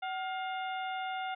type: harmonic tone with a mistuned harmonic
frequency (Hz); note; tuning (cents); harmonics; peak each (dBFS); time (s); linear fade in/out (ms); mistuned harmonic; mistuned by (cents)
708; F5; +23; 1 / 2 / 3 / 4 / 5; -35 / -41 / -45 / -47 / -49; 0.02-1.35; 10; 1; +110
effects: none